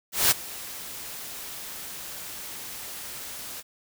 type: noise with ADSR envelope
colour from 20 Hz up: white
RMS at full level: -18 dBFS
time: 0.12-3.63 s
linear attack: 190 ms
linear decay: 18 ms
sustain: -20 dB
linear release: 37 ms
effects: none